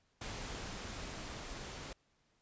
pink noise with level ramp, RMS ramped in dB -43 to -46 dBFS, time 0.21-1.93 s, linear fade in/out 5 ms, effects pink hiss -75 dBFS RMS until 2.41 s + resampled to 16000 Hz

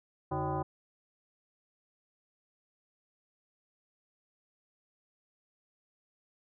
sine tone with frequency modulation, 316.5 Hz, D#4, 30 cents sharp, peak -30 dBFS, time 0.31-0.63 s, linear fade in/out 10 ms, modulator 230 Hz, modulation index 3.2, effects none

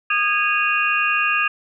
sine tone cluster, 1227 / 1644 / 2485 / 2756 Hz, D#6 / G#6 / D#7 / F7, -25 / -18 / -3 / -24 cents, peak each -22 dBFS, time 0.1-1.48 s, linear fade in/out 5 ms, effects none

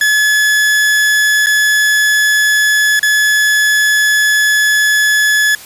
40% pulse tone with dropouts, 1709 Hz, G#6, 49 cents sharp, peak -8 dBFS, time 0.01-5.55 s, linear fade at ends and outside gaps 2 ms, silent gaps 1.461-1.468 / 2.994-3.029 s, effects white hiss -34 dBFS RMS until 5.65 s + resampled to 32000 Hz

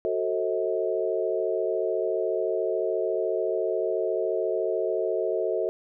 sine chord, F# diminished seventh, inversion none, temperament just, 370 / 444 / 532.8 / 639.4 Hz, F#4 / A4 / C5 / Eb5, 0 / +16 / +31 / +47 cents, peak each -29 / -28 / -32 / -29 dBFS, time 0.05-5.69 s, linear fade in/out 0 ms, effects none

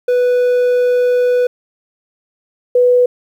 triangle / sine tone pair in turn, 493.9 / 493.9 Hz, B4 / B4, 0 / 0 cents, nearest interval unison, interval 0 cents, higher neither, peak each -8 / -7 dBFS, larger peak second, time 0.08-1.47 / 2.75-3.06 s, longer first, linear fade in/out 5 ms, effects 8-bit

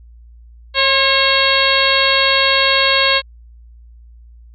harmonic tone with a mistuned harmonic, 544 Hz, C#5, 33 cents flat, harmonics 1 / 2 / 3 / 4 / 5 / 6 / 7 / 8, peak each -19 / -19 / -19 / -19 / -19 / -19 / -19 / -19 dBFS, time 0.74-3.22 s, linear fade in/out 50 ms, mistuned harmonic 2, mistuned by -34 cents, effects added 58 Hz sine -38 dBFS peak until 4.54 s + MP3 64 kbps

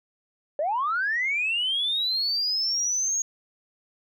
sine linear sweep, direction up, 558 to 6645 Hz, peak -22 dBFS, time 0.59-3.22 s, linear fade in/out 2 ms, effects tanh soft clip ceiling -18 dBFS

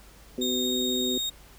harmonic tone, 125.8 Hz, B2, 32 cents sharp, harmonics 2 / 3 / 4, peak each -29 / -31 / -38 dBFS, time 0.38-1.18 s, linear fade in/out 2 ms
35% pulse tone with pitch glide, 3690 to 3718 Hz, A#7 to A#7, -18 to -5 cents, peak -26 dBFS, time 0.41-1.3 s, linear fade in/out 10 ms, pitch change +13 cents, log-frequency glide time 0.59-0.69 s
effects added 50 Hz sine -53 dBFS peak until 1.58 s + pink hiss -53 dBFS RMS until 1.58 s

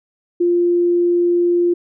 sine tone, 348.7 Hz, F4, 3 cents flat, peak -12 dBFS, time 0.4-1.74 s, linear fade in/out 10 ms, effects none

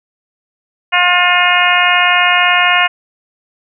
harmonic tone, 356.3 Hz, F4, 35 cents sharp, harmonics 2 / 3 / 4 / 5 / 6 / 7 / 8, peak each -16 / -16 / -16 / -16 / -16 / -16 / -16 dBFS, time 0.92-2.88 s, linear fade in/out 20 ms, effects none

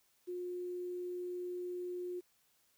sine tone with quantisation, 357.8 Hz, F4, 42 cents sharp, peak -38 dBFS, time 0.27-2.21 s, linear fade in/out 20 ms, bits 11, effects white hiss -73 dBFS RMS until 2.77 s

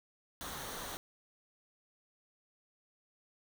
pink noise with comb filter, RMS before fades -43 dBFS, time 0.41-0.97 s, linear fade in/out 0 ms, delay 0.4 ms, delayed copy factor -0.5, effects none

